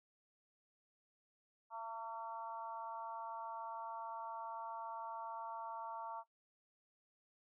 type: harmonic tone with a mistuned harmonic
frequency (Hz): 227.2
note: A#3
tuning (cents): -44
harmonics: 3 / 4 / 5 / 6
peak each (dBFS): -52 / -44 / -49 / -55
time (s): 1.7-6.24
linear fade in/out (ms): 50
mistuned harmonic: 3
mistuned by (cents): -16
effects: noise-tail reverb RT60 0.1 s tail -17 dB re dry